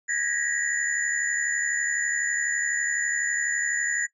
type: tone cluster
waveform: sine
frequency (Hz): 1659 / 1862 / 1934 / 7010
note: G#6 / A#6 / B6 / A8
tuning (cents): -2 / -2 / -37 / -7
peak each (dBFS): -30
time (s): 0.08-4.07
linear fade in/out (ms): 20
effects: noise-tail reverb RT60 0.1 s tail -17 dB re dry